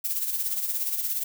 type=noise with tremolo; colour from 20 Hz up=violet; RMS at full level=-26 dBFS; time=0.04-1.24 s; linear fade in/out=10 ms; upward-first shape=sine; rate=17 Hz; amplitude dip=55%; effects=none